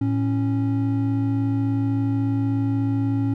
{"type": "tone pair together", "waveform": "triangle", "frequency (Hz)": [110.84, 276.1], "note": ["A2", "C#4"], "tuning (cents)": [13, -7], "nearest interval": "octave + major third", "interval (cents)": 1580, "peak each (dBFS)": -20, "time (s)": [0.01, 3.34], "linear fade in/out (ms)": 5, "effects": []}